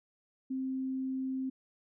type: tone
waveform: sine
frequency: 262.7 Hz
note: C4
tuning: 7 cents sharp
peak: -32 dBFS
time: 0.5-1.5 s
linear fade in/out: 10 ms
effects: none